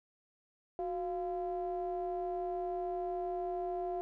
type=ring-modulated tone; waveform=triangle; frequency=164.81 Hz; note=E3; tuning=in tune; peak=-29 dBFS; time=0.79-4.01 s; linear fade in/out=0 ms; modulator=531 Hz; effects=none